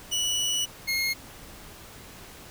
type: tone pair in turn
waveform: 25% pulse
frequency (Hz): 2946 / 2151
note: F#7 / C7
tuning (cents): -8 / +47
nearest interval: perfect fourth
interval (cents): 545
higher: first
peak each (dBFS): -21 / -21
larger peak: neither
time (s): 0.11-0.66 / 0.87-1.14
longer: first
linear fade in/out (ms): 20
effects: pink hiss -46 dBFS RMS until 2.5 s

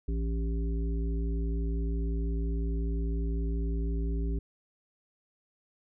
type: harmonic tone with a mistuned harmonic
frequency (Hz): 55.9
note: A1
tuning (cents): +28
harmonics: 1 / 3 / 5 / 7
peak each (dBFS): -28 / -38 / -40 / -42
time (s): 0.08-4.39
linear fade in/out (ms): 5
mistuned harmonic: 7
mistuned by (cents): +19
effects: none

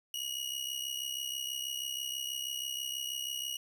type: tone with amplitude modulation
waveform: sawtooth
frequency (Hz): 2894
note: F#7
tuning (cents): -39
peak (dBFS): -29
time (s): 0.14-3.57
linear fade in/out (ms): 2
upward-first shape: sine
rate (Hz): 66.2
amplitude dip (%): 70
effects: none

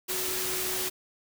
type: tone in noise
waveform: sine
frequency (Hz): 370.4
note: F#4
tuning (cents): +2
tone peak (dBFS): -37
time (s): 0.08-0.9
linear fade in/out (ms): 20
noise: white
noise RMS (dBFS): -31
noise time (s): 0.08-0.9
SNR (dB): -9
effects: none

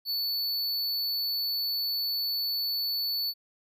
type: tone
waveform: square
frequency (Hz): 4460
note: C#8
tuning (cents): +10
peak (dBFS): -28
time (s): 0.05-3.34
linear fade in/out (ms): 50
effects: none

